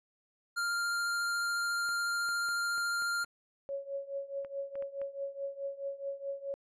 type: tone with vibrato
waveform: square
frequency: 1396.9 Hz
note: F6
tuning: in tune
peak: -31 dBFS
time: 0.56-3.25 s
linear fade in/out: 20 ms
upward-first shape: triangle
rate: 14 Hz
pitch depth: 9 cents each way
type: clicks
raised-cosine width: 0.5 ms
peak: -36 dBFS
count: 10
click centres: 1.89 / 2.289 / 2.487 / 2.78 / 3.022 / 3.244 / 4.448 / 4.755 / 4.824 / 5.016 s
type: tone with tremolo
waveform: sine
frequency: 554.4 Hz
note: C#5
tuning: in tune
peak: -32 dBFS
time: 3.69-6.54 s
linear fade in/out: 0 ms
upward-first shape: triangle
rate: 4.7 Hz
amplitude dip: 90%
effects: low-pass 11000 Hz 12 dB/octave